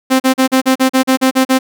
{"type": "tone bursts", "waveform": "sawtooth", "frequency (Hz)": 261.6, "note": "C4", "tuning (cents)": 0, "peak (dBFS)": -4, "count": 11, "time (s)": [0.1, 1.59], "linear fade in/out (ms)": 20, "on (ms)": 100, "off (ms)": 39, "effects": []}